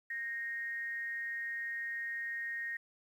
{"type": "tone with frequency modulation", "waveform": "sine", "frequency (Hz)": 1863, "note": "A#6", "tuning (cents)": -2, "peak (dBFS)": -36, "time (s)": [0.1, 2.77], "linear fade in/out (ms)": 5, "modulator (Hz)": 246, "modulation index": 0.33, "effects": ["11-bit"]}